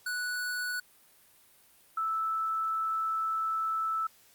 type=tone pair in turn; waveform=square / sine; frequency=1476 / 1315 Hz; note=F#6 / E6; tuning=-5 / -5 cents; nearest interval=major second; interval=200 cents; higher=first; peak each=-32 / -28 dBFS; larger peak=second; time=0.06-0.8 / 1.97-4.07 s; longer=second; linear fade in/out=5 ms; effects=white hiss -61 dBFS RMS until 4.34 s + Opus 48 kbps